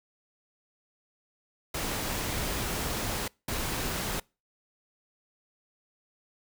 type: noise bursts at uneven times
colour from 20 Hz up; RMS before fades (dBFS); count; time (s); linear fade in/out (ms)
pink; -32; 2; 1.74-3.28 / 3.48-4.2; 5
effects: noise-tail reverb RT60 0.3 s tail -26 dB re dry